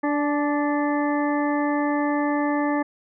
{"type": "harmonic tone with a mistuned harmonic", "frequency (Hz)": 292.6, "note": "D4", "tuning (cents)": -6, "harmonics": [1, 2, 3, 4, 6, 7], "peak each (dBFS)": [-22, -28, -28, -32, -32, -38], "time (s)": [0.03, 2.83], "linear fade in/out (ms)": 10, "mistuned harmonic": 3, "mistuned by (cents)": -24, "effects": []}